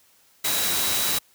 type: tone in noise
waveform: sine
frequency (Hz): 3900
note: B7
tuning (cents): -23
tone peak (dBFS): -30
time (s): 0.44-1.19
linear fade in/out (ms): 10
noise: white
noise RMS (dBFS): -24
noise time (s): 0.44-1.19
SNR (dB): -9
effects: white hiss -59 dBFS RMS until 1.34 s + high-pass 60 Hz 12 dB/octave